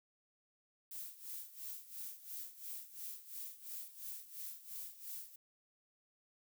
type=noise with tremolo; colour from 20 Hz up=violet; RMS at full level=-45 dBFS; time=0.91-5.36 s; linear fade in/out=5 ms; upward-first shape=sine; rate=2.9 Hz; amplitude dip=80%; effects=none